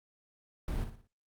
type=noise with echo; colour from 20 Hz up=brown; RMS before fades=-33 dBFS; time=0.68-0.84 s; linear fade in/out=2 ms; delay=58 ms; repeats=4; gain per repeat=-8 dB; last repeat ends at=1.072 s; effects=Opus 48 kbps